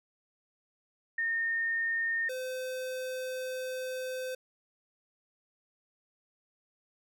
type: tone pair in turn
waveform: sine / square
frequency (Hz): 1830 / 513.5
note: A#6 / C5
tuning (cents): -32 / -33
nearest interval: octave + minor seventh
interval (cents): 2201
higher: first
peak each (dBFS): -28 / -35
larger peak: first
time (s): 1.18-2.29 / 2.29-4.35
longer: second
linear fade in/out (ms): 5
effects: none